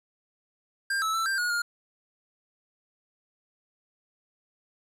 square tone with pitch steps, 1596 / 1305 / 1331 / 1579 / 1446 / 1414 Hz, G6 / E6 / E6 / G6 / F#6 / F6, +31 / -18 / +16 / +12 / -40 / +21 cents, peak -26 dBFS, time 0.9-1.62 s, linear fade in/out 5 ms, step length 120 ms, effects low-pass 12000 Hz 12 dB/octave + 10-bit

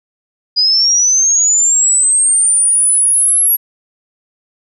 sine linear sweep, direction up, 4889 to 11430 Hz, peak -8 dBFS, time 0.56-3.57 s, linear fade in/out 20 ms, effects none

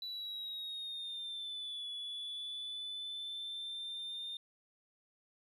sine exponential two-way sweep, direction down then up, 3966 to 3412 to 3627 Hz, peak -38 dBFS, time 0.02-4.37 s, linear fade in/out 2 ms, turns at 1.88 s, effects tanh soft clip ceiling -38 dBFS

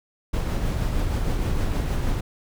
brown noise with tremolo, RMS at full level -22 dBFS, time 0.33-2.21 s, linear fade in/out 10 ms, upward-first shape triangle, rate 6.4 Hz, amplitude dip 35%, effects none

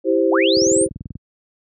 sine chord, C major, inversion first, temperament equal, 329.6 / 392 / 523.3 Hz, E4 / G4 / C5, 0 / 0 / 0 cents, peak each -18 dBFS, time 0.04-0.89 s, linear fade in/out 50 ms
sine linear sweep, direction up, 173.1 to 9500 Hz, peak -18 dBFS, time 0.29-0.87 s, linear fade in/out 50 ms
click train, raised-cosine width 5 ms, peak -18 dBFS, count 13, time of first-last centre 0.57-1.155 s, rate 20.5 Hz
effects high-pass 80 Hz 12 dB/octave

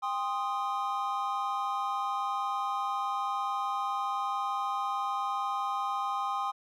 triangle chord, C minor, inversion second, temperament equal with one note detuned, 798.2 / 1046.5 / 1244.5 Hz, G5 / C6 / Eb6, +31 / 0 / 0 cents, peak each -32 dBFS, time 0.02-6.52 s, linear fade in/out 20 ms, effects none

